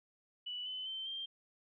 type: tone with pitch steps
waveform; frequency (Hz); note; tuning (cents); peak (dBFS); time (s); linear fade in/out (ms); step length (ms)
sine; 2960 / 3029 / 3100 / 3172; F#7 / F#7 / G7 / G7; 0 / +40 / -20 / +20; -39; 0.46-1.26; 10; 200
effects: none